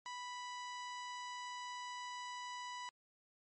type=tone; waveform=sawtooth; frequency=987 Hz; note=B5; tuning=1 cent flat; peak=-40 dBFS; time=0.06-2.89 s; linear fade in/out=0 ms; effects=MP3 32 kbps